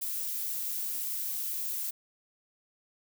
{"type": "noise", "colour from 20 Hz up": "violet", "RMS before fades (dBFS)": -34, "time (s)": [0.01, 1.91], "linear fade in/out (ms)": 10, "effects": []}